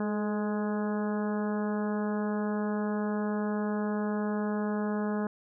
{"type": "harmonic tone with a mistuned harmonic", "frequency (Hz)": 209, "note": "G#3", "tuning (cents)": 11, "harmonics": [1, 2, 3, 4, 5, 6, 7, 8], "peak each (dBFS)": [-29, -35, -39, -41, -43, -45, -46, -47], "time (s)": [0, 5.27], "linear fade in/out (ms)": 2, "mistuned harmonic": 2, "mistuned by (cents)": 30, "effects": []}